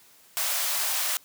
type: high-pass noise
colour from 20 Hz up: white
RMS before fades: -27 dBFS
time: 0.37-1.17 s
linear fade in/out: 0 ms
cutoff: 570 Hz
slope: 48 dB/octave
effects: white hiss -56 dBFS RMS until 1.24 s + high-pass 80 Hz 12 dB/octave